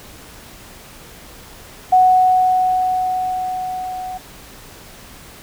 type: tone with level ramp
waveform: sine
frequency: 740 Hz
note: F#5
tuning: in tune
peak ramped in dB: -7 to -25 dBFS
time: 1.92-4.18 s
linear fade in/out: 10 ms
effects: pink hiss -40 dBFS RMS until 5.42 s